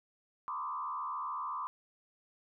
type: tone with frequency modulation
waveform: sine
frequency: 1100 Hz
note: C#6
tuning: 14 cents flat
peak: -35 dBFS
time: 0.48-1.67 s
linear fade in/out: 0 ms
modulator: 73.8 Hz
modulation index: 1.7
effects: none